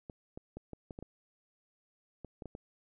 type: clicks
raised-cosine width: 2 ms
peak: -30 dBFS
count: 11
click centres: 0.098 / 0.375 / 0.57 / 0.733 / 0.908 / 0.989 / 1.026 / 2.247 / 2.422 / 2.457 / 2.551 s
effects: none